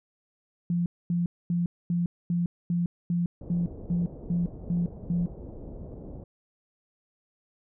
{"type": "tone bursts", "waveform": "sine", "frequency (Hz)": 173.2, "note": "F3", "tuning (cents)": -14, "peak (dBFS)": -23, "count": 12, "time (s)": [0.7, 5.26], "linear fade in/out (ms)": 2, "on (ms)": 160, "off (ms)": 240}
{"type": "low-pass noise", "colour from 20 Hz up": "pink", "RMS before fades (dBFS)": -41, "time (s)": [3.41, 6.24], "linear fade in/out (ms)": 2, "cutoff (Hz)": 560, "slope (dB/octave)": 24}
{"effects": []}